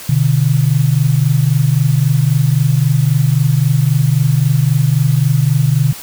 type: tone pair together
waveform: sine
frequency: 125.6 / 149.36 Hz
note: B2 / D3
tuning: +30 / +30 cents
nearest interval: minor third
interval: 300 cents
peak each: -12 dBFS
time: 0.09-5.93 s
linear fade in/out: 5 ms
effects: white hiss -31 dBFS RMS until 6.02 s